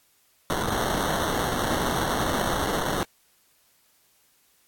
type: noise with sample-and-hold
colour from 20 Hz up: blue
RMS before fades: -26 dBFS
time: 0.5-3.03 s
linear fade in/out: 0 ms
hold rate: 2450 Hz
effects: white hiss -63 dBFS RMS until 4.67 s + AAC 64 kbps